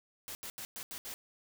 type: noise bursts at uneven times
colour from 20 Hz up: white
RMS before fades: -43 dBFS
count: 6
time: 0.28-0.35 / 0.43-0.5 / 0.58-0.65 / 0.76-0.83 / 0.91-0.98 / 1.05-1.14 s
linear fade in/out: 0 ms
effects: none